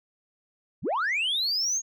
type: linear sweep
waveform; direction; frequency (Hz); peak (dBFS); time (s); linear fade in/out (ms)
sine; up; 65.41 to 6680; -22; 0.82-1.82; 50
effects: tanh soft clip ceiling -22 dBFS